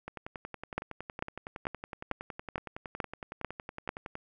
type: two click trains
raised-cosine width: 0.5 ms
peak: -15 / -24 dBFS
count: 8 / 45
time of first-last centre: 0.78-3.891 / 0.08-4.154 s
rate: 2.25 / 10.8 Hz
effects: none